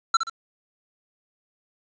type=tone with echo; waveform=square; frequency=1347 Hz; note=E6; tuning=37 cents sharp; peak=-15 dBFS; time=0.14-0.17 s; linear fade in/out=5 ms; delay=64 ms; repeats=2; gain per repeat=-8 dB; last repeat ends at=0.298 s; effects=resampled to 16000 Hz + 8-bit